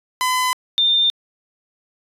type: tone pair in turn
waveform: sawtooth / sine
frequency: 1012 / 3606 Hz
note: B5 / A7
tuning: +42 / +42 cents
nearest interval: octave + minor seventh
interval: 2200 cents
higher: second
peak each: -13 dBFS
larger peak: neither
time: 0.21-0.53 / 0.78-1.1 s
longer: neither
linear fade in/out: 0 ms
effects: resampled to 32000 Hz